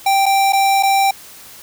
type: tone with dropouts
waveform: square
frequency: 784 Hz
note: G5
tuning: in tune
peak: -12 dBFS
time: 0.06-1.11 s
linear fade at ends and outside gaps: 5 ms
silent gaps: 0.258-0.262 / 0.524-0.531 / 0.827-0.832 s
effects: white hiss -39 dBFS RMS until 1.62 s